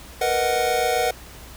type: chord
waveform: square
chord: B major seventh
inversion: third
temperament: equal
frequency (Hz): 466.2 / 493.9 / 622.3 / 740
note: A#4 / B4 / D#5 / F#5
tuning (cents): 0 / 0 / 0 / 0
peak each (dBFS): -27 / -26 / -28 / -23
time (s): 0.21-1.11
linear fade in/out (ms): 5
effects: added 60 Hz sine -43 dBFS peak until 1.56 s + pink hiss -43 dBFS RMS until 1.56 s